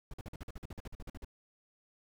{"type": "noise bursts", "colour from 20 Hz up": "brown", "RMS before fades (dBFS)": -43, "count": 16, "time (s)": [0.11, 1.247], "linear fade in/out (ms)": 2, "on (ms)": 27, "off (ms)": 47, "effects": []}